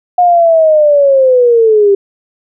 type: linear sweep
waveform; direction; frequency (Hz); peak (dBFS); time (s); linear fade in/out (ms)
sine; down; 721 to 392; -4; 0.18-1.95; 5
effects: none